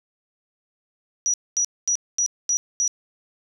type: tone bursts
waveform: sine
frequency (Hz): 5830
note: F#8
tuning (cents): -26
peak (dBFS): -18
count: 6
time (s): 1.26-2.878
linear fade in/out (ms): 0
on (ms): 78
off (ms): 230
effects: none

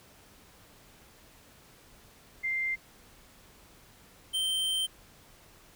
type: tone pair in turn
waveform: sine / square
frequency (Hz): 2093 / 3122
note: C7 / G7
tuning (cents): 0 / -8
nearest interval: perfect fifth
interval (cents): 692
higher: second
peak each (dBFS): -28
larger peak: neither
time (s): 2.43-2.76 / 4.33-4.87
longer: second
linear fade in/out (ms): 20
effects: pink hiss -57 dBFS RMS until 5.75 s

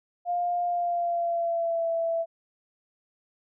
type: tone with pitch glide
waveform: sine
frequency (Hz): 704 to 664.5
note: F5 to E5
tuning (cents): +14 to +14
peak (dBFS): -24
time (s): 0.25-2.26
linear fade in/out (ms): 50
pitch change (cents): -100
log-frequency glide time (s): 0.65-1.88
effects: none

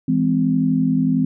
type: chord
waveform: sine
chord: E augmented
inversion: none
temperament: just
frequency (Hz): 164.81 / 206 / 257.5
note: E3 / G#3 / B#3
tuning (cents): 0 / -14 / -28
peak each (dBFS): -20 / -22 / -17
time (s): 0.08-1.25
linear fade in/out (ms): 5
effects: none

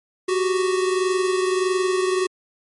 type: tone pair together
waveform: square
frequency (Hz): 370 / 391.6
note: F#4 / G4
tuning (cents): 0 / -2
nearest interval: minor second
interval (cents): 98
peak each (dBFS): -20 / -27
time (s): 0.28-2.27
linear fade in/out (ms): 10
effects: MP3 48 kbps

